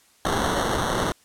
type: noise with sample-and-hold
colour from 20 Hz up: white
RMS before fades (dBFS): -24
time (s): 0.25-1.12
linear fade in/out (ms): 0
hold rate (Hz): 2450
effects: white hiss -58 dBFS RMS until 1.24 s + low-pass 11000 Hz 12 dB/octave